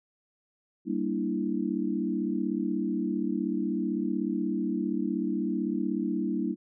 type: chord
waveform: sine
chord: E half-diminished seventh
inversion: first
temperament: equal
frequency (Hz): 196 / 233.1 / 293.7 / 329.6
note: G3 / Bb3 / D4 / E4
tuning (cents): 0 / 0 / 0 / 0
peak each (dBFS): -32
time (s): 0.85-6.56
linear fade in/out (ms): 50
effects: none